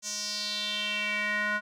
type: tone with band-pass filter sweep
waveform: square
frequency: 209 Hz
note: G#3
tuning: 11 cents sharp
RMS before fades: -31 dBFS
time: 0.02-1.61 s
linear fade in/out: 50 ms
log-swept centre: 6500 to 1500 Hz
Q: 4.2
effects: none

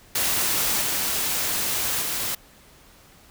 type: noise with level steps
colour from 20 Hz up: white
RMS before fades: -23 / -25 / -27 dBFS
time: 0.15-2.35 s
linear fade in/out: 5 ms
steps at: 0.81 / 2.01 s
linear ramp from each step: 10 ms
effects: pink hiss -52 dBFS RMS until 3.3 s

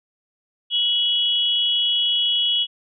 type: tone pair together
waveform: sine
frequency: 2939 / 3331 Hz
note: F#7 / G#7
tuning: -12 / +4 cents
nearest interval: major second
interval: 216 cents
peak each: -20 dBFS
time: 0.7-2.67 s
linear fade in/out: 50 ms
effects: none

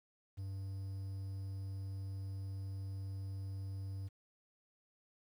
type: tone with quantisation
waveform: triangle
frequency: 96.9 Hz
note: G2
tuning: 20 cents flat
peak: -38 dBFS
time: 0.37-4.09 s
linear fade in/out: 20 ms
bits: 11
effects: none

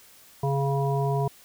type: harmonic tone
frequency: 138.59 Hz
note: C#3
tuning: in tune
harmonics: 1 / 3 / 5 / 7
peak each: -24 / -29 / -31 / -32 dBFS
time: 0.43-1.28 s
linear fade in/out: 5 ms
effects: white hiss -53 dBFS RMS until 1.44 s

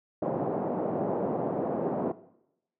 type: band-pass noise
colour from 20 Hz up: white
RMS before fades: -30 dBFS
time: 0.22-2.12 s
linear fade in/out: 5 ms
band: 150 to 690 Hz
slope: 24 dB/octave
effects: noise-tail reverb RT60 0.8 s tail -17 dB re dry

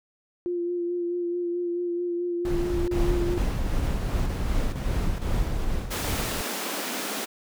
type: tone with vibrato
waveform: sine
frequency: 349.2 Hz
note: F4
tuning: in tune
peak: -25 dBFS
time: 0.46-3.38 s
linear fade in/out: 0 ms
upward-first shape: sine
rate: 4.6 Hz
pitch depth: 22 cents each way
type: noise bursts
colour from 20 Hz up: brown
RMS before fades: -28 dBFS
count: 7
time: 2.45-5.646 s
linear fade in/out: 2 ms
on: 430 ms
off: 31 ms
type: noise with tremolo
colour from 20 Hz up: brown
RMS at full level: -26 dBFS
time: 2.95-6.41 s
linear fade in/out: 0 ms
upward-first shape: sine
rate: 2.6 Hz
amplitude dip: 65%
type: high-pass noise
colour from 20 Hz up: pink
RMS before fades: -31 dBFS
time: 5.9-7.26 s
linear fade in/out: 20 ms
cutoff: 200 Hz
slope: 48 dB/octave
effects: none

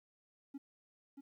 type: tone with echo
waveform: triangle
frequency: 277.2 Hz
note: C#4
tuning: in tune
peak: -39 dBFS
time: 0.54-0.58 s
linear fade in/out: 10 ms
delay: 630 ms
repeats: 1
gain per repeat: -7 dB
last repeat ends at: 1.21 s
effects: tanh soft clip ceiling -37 dBFS + 13-bit

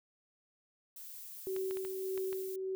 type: noise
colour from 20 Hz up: violet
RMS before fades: -48 dBFS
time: 0.96-2.56 s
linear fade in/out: 5 ms
type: tone with tremolo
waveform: sine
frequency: 379.5 Hz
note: F#4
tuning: 44 cents sharp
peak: -33 dBFS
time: 1.47-2.75 s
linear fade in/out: 0 ms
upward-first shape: sine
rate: 1.7 Hz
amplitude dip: 40%
type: clicks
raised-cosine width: 0.3 ms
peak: -31 dBFS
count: 6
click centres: 1.564 / 1.71 / 1.771 / 1.85 / 2.177 / 2.329 s
effects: none

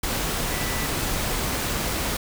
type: tone in noise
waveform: sine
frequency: 1975.5 Hz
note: B6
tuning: in tune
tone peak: -35 dBFS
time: 0.51-0.86 s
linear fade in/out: 5 ms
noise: pink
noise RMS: -26 dBFS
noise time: 0.03-2.17 s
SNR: -12 dB
effects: none

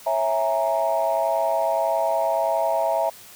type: chord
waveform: sine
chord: A# half-diminished seventh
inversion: first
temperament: equal with one note detuned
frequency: 549.3 / 659.3 / 830.6 / 932.3 Hz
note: C#5 / E5 / G#5 / A#5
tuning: -16 / 0 / 0 / 0 cents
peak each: -27 / -21 / -27 / -25 dBFS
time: 0.06-3.1 s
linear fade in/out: 10 ms
effects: tanh soft clip ceiling -11 dBFS + white hiss -45 dBFS RMS until 3.35 s

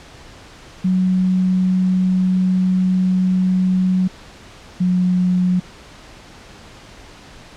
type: tone pair in turn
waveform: sine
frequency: 185 / 181.3 Hz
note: F#3 / F#3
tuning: 0 / -35 cents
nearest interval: unison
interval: 35 cents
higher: first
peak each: -13 dBFS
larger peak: neither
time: 0.84-4.08 / 4.8-5.6 s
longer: first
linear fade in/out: 10 ms
effects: pink hiss -41 dBFS RMS until 7.56 s + low-pass 6000 Hz 12 dB/octave

